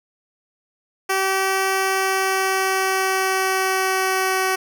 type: tone with pitch glide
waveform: 10% pulse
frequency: 384 to 377.8 Hz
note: G4 to F#4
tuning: -36 to +36 cents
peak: -10 dBFS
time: 1.09-4.56 s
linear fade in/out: 10 ms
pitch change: -28 cents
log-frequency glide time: 1.69-4.44 s
effects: none